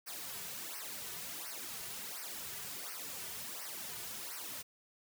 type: noise with flanger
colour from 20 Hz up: white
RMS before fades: -44 dBFS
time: 0.06-4.63 s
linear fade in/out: 20 ms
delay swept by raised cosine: 0.27 to 3.77 ms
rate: 1.4 Hz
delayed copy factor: -0.9
effects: none